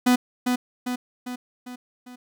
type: tone with echo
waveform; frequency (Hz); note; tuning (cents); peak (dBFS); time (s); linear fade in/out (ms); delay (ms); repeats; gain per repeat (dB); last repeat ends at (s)
45% pulse; 248.5; B3; +11; -15; 0.06-0.16; 10; 400; 5; -5; 2.16
effects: none